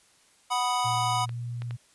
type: chord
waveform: square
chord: B major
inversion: second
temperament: equal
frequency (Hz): 740 / 987.8 / 1244.5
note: F#5 / B5 / D#6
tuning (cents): 0 / 0 / 0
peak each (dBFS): -30 / -28 / -32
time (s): 0.5-1.26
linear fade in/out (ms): 20
type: tone with pitch glide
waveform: sine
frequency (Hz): 117.8 to 119.72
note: A#2 to A#2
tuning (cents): +19 to +47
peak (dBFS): -31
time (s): 0.84-1.77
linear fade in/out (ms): 20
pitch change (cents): +28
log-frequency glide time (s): 1.22-1.42
type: clicks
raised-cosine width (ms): 0.3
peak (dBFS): -26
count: 3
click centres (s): 1.293 / 1.62 / 1.709
effects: white hiss -61 dBFS RMS until 1.94 s + resampled to 24000 Hz